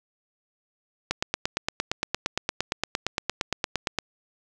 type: click train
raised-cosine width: 0.2 ms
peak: -7 dBFS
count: 26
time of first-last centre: 1.11-3.987 s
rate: 8.69 Hz
effects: none